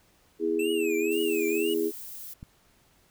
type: harmonic tone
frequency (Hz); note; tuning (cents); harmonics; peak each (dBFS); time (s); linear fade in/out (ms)
82.41; E2; 0; 3 / 4 / 5; -36 / -28 / -26; 0.39-1.92; 50
type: tone with vibrato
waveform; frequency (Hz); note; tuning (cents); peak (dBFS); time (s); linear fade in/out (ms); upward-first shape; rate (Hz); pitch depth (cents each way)
square; 2611; E7; -17; -33; 0.59-1.74; 5; triangle; 2; 200
type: noise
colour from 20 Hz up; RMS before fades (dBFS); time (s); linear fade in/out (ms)
violet; -41; 1.11-2.34; 10
type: click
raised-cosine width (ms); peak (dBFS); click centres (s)
5; -29; 2.429
effects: pink hiss -63 dBFS RMS until 3.1 s